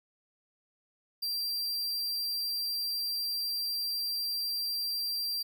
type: tone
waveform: 45% pulse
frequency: 4722 Hz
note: D8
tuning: 9 cents sharp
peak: -30 dBFS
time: 1.22-5.43 s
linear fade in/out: 10 ms
effects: none